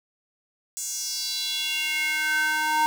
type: tone with high-pass filter sweep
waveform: square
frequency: 308.4 Hz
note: D#4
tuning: 15 cents flat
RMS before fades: -26 dBFS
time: 0.77-2.86 s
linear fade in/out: 0 ms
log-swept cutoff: 7300 to 960 Hz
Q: 3.9
effects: none